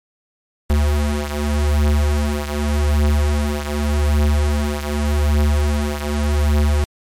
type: beating tone pair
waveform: square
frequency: 73.42 / 74.27 Hz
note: D2 / D2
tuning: 0 / +20 cents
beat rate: 0.85 Hz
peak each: -17 / -21 dBFS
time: 0.7-6.84 s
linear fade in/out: 0 ms
effects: MP3 64 kbps